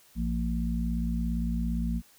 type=harmonic tone; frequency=57.4 Hz; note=A#1; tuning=26 cents flat; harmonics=1 / 3 / 4; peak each=-29 / -32 / -32 dBFS; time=0.15-2.02 s; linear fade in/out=50 ms; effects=white hiss -59 dBFS RMS until 2.18 s